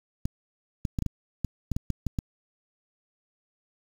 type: clicks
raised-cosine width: 5 ms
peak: -15 dBFS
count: 11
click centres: 0.255 / 0.852 / 0.988 / 1.023 / 1.063 / 1.447 / 1.717 / 1.765 / 1.903 / 2.067 / 2.188 s
effects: 7-bit